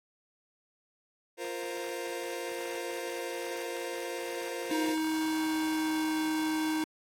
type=chord; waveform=sawtooth; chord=F suspended fourth; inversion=none; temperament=just; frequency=349.2 / 465.6 / 523.8 Hz; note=F4 / Bb4 / C5; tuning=0 / -2 / +2 cents; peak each=-35 dBFS; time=1.37-4.97 s; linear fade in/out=50 ms
type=tone with pitch glide; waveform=square; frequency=315.4 to 313 Hz; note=D#4 to D#4; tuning=+24 to +10 cents; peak=-29 dBFS; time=4.71-6.84 s; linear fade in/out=2 ms; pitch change=-14 cents; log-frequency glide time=5.2-6.18 s
effects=AAC 48 kbps